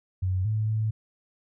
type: tone with pitch steps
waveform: sine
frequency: 93 / 108.2 / 109.2 Hz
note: F#2 / A2 / A2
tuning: +9 / -29 / -13 cents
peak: -23 dBFS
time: 0.22-0.91 s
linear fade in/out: 10 ms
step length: 230 ms
effects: none